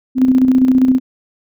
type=tone with tremolo; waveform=sine; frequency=258.3 Hz; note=C4; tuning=22 cents flat; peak=-6 dBFS; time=0.15-1 s; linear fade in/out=50 ms; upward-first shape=square; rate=15 Hz; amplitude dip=45%; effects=none